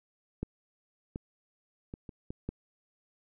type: clicks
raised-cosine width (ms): 3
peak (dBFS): -20 / -23 / -27 / -30 / -25 / -21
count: 6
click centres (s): 0.43 / 1.159 / 1.939 / 2.092 / 2.305 / 2.49
effects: none